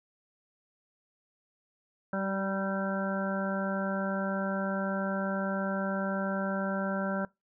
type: harmonic tone with a mistuned harmonic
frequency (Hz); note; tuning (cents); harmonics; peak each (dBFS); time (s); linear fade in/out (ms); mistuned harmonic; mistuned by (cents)
194.4; G3; -14; 1 / 2 / 3 / 4 / 5 / 7 / 8; -32 / -42 / -34 / -42 / -42 / -38 / -39; 2.13-7.25; 2; 2; -23
effects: noise-tail reverb RT60 0.2 s tail -23 dB re dry